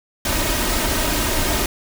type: noise with comb filter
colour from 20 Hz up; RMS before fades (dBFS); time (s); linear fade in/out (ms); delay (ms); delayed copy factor
pink; -20; 0.25-1.66; 2; 3.2; +0.55
effects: none